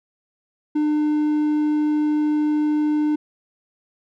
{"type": "tone", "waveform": "triangle", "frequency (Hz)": 301.1, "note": "D4", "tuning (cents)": 43, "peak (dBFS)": -15, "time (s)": [0.75, 3.16], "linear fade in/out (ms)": 10, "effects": []}